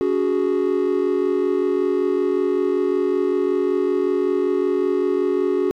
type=chord; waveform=triangle; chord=C# suspended fourth; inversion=none; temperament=equal with one note detuned; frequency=283 / 370 / 415.3 Hz; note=C#4 / F#4 / G#4; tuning=+36 / 0 / 0 cents; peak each=-22 / -17 / -20 dBFS; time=0.01-5.71 s; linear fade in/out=0 ms; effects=tanh soft clip ceiling -8 dBFS